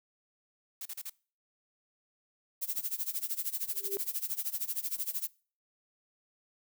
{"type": "noise bursts", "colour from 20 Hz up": "blue", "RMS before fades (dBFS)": -40, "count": 4, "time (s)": [0.81, 1.098], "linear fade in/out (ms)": 5, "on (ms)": 45, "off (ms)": 36}
{"type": "noise with tremolo", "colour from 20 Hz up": "violet", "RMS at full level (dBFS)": -32, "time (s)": [2.61, 5.28], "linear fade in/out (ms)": 20, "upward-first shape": "sine", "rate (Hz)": 13, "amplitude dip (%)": 90}
{"type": "tone with exponential growth", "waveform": "sine", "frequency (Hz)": 395.8, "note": "G4", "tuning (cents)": 17, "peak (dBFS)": -31, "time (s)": [3.68, 3.97], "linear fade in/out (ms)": 0, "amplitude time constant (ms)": 62}
{"effects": ["noise-tail reverb RT60 0.4 s tail -23 dB re dry"]}